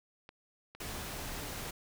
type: clicks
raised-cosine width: 0.3 ms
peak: -33 dBFS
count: 3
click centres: 0.291 / 0.75 / 0.817 s
type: noise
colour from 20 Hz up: pink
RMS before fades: -41 dBFS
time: 0.8-1.71 s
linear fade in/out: 5 ms
effects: none